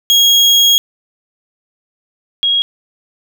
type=tone pair in turn; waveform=35% pulse / sine; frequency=3290 / 3290 Hz; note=G#7 / G#7; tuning=-17 / -17 cents; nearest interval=unison; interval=0 cents; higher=neither; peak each=-5 / -10 dBFS; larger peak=first; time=0.1-0.78 / 2.43-2.62 s; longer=first; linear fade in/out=0 ms; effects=none